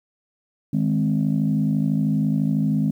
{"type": "chord", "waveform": "sine", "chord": "Ab major", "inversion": "second", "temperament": "equal", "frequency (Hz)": [155.56, 207.7, 261.6], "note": ["Eb3", "Ab3", "C4"], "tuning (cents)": [0, 0, 0], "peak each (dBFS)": [-21, -21, -23], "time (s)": [0.73, 2.91], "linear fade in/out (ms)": 5, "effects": ["tanh soft clip ceiling -11 dBFS", "9-bit"]}